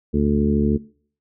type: harmonic tone with a mistuned harmonic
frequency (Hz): 73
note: D2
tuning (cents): -10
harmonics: 1 / 2 / 3 / 4 / 5 / 6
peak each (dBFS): -23 / -25 / -19 / -26 / -25 / -26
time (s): 0.13-0.78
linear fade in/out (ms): 20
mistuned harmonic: 1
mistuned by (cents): +33
effects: noise-tail reverb RT60 0.5 s tail -22 dB re dry